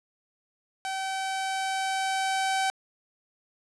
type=tone with level ramp; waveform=sawtooth; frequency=768 Hz; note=G5; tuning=36 cents flat; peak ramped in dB=-26 to -20 dBFS; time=0.85-2.7 s; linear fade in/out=0 ms; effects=resampled to 24000 Hz + 10-bit